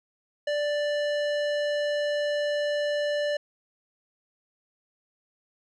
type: tone with low-pass filter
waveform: square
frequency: 587.3 Hz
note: D5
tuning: in tune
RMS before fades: -27 dBFS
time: 0.47-3.37 s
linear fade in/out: 5 ms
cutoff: 4100 Hz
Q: 0.83
effects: none